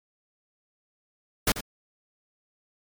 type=noise with echo; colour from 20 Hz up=pink; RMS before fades=-21 dBFS; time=1.47-1.52 s; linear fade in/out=5 ms; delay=88 ms; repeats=1; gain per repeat=-12 dB; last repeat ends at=1.608 s; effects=MP3 96 kbps